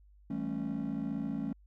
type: chord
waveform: triangle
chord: A dominant seventh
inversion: second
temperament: just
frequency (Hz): 165 / 198 / 220 / 275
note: E3 / G3 / A3 / C#4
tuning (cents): +2 / +18 / 0 / -14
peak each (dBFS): -38 / -38 / -34 / -34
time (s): 0.3-1.53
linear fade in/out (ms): 5
effects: tanh soft clip ceiling -25 dBFS + added 50 Hz sine -57 dBFS peak until 1.66 s